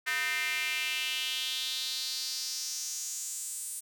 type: tone with high-pass filter sweep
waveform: square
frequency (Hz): 140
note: C#3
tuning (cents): +18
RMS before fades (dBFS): -34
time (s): 0.06-3.81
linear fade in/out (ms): 20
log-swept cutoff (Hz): 1800 to 9000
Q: 3.6
effects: none